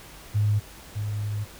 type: tone pair in turn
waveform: sine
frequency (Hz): 104.6 / 104.6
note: G#2 / G#2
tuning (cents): +13 / +13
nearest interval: unison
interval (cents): 0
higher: neither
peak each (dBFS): -19 / -26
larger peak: first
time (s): 0.34-0.6 / 0.95-1.45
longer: second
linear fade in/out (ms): 20
effects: added 50 Hz sine -52 dBFS peak until 1.59 s + pink hiss -46 dBFS RMS until 1.59 s